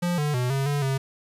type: tone with pitch steps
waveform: square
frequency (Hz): 175.3 / 148.3 / 124.5 / 136.4 / 144.2 / 134.9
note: F3 / D3 / B2 / C#3 / D3 / C#3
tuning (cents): +7 / +17 / +14 / -28 / -31 / -47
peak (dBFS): -23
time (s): 0.02-0.98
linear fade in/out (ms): 10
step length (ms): 160
effects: resampled to 32000 Hz + 9-bit